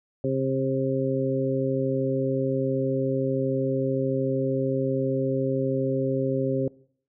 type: harmonic tone with a mistuned harmonic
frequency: 133.2 Hz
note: C3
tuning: 31 cents sharp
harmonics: 1 / 2 / 3 / 4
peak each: -28 / -28 / -28 / -28 dBFS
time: 0.24-6.68 s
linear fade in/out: 2 ms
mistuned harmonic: 1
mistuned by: +17 cents
effects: noise-tail reverb RT60 0.6 s tail -22 dB re dry